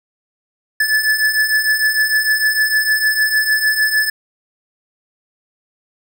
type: beating tone pair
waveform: square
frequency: 1730 / 1736.6 Hz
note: A6 / A6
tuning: -30 / -23 cents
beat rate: 6.6 Hz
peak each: -20 / -15 dBFS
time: 0.8-4.1 s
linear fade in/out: 5 ms
effects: none